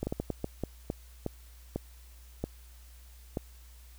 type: slowing click train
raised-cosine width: 2 ms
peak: -18 dBFS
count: 12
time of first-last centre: 0.03-3.372 s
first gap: 40 ms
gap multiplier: 1.37
effects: added 60 Hz sine -50 dBFS peak until 3.98 s + white hiss -60 dBFS RMS until 3.98 s